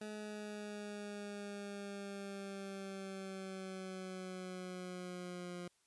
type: linear sweep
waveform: 20% pulse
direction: down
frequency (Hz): 212.6 to 176.5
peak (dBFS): -39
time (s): 0.01-5.68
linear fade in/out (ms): 5
effects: white hiss -75 dBFS RMS until 5.86 s + resampled to 24000 Hz